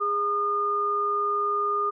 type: tone pair together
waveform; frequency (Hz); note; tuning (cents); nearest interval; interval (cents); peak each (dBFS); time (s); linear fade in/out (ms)
sine; 411.6 / 1218.5; G#4 / D#6; -16 / -37; octave + perfect fifth; 1879; -30 / -23; 0-1.91; 20
effects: none